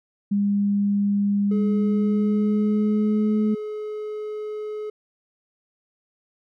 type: tone with pitch glide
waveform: sine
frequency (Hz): 202.2 to 213.6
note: G#3 to G#3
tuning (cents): -46 to +49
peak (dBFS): -18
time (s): 0.31-3.55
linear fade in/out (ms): 10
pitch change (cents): +95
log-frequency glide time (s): 1.49-3.37
type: tone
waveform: triangle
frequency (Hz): 425.2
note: G#4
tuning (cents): +41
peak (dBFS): -26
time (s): 1.51-4.9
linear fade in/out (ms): 5
effects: none